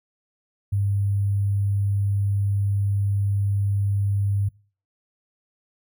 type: tone with sample-and-hold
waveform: sine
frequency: 100 Hz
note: G2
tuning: 35 cents sharp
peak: -19 dBFS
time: 0.72-4.49 s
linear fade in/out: 10 ms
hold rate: 11025 Hz
effects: noise-tail reverb RT60 0.4 s tail -24 dB re dry